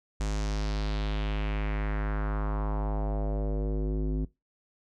square tone with low-pass filter sweep, 51.91 Hz, G#1, in tune, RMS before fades -29 dBFS, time 0.2-4.25 s, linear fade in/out 5 ms, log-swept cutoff 7400 to 290 Hz, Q 2.3, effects noise-tail reverb RT60 0.2 s tail -20 dB re dry

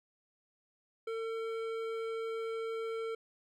triangle tone with hard clipping, 451.1 Hz, A4, 43 cents sharp, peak -37 dBFS, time 1.07-3.15 s, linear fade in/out 5 ms, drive 16 dB, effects none

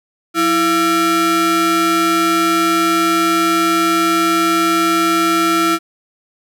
45% pulse ring-modulated tone, 510 Hz, C5, 44 cents flat, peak -9 dBFS, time 0.34-5.79 s, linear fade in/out 50 ms, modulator 840 Hz, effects none

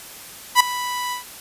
sawtooth tone with ADSR envelope, 987.8 Hz, B5, in tune, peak -3 dBFS, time 0.55-1.24 s, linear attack 52 ms, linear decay 6 ms, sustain -17 dB, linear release 120 ms, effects white hiss -39 dBFS RMS until 1.4 s + resampled to 32000 Hz

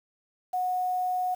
sine tone with quantisation, 732 Hz, F#5, 19 cents flat, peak -25 dBFS, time 0.53-1.35 s, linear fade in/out 10 ms, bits 8, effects none

